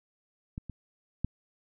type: clicks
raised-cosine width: 5 ms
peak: -24 / -27 / -16 dBFS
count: 3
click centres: 0.579 / 0.697 / 1.246 s
effects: none